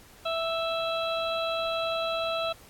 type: harmonic tone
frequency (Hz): 659.3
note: E5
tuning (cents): 0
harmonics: 1 / 2 / 4 / 5 / 6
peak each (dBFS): -29 / -33 / -37 / -38 / -37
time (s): 0.25-2.53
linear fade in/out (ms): 10
effects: pink hiss -53 dBFS RMS until 2.69 s + AAC 64 kbps